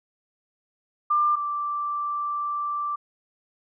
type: tone pair in turn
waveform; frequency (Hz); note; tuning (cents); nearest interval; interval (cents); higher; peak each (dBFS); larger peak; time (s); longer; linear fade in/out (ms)
sine; 1192 / 1172.9; D6 / D6; +25 / -3; unison; 28; first; -18 / -25; first; 1.1-1.36 / 1.36-2.96; second; 10
effects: none